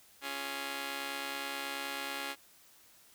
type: chord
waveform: 5% pulse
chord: Db major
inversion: none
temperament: just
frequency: 277.2 / 346.5 / 415.8 Hz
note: Db4 / F4 / Ab4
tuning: 0 / -14 / +2 cents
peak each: -29 / -34 / -33 dBFS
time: 0.21-2.36 s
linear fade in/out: 50 ms
effects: white hiss -61 dBFS RMS until 3.14 s